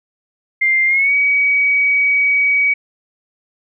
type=tone with pitch glide; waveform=sine; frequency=2101 to 2265 Hz; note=C7 to C#7; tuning=+7 to +37 cents; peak=-11 dBFS; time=0.61-2.74 s; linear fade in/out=10 ms; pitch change=+130 cents; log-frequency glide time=0.87-1.13 s; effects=none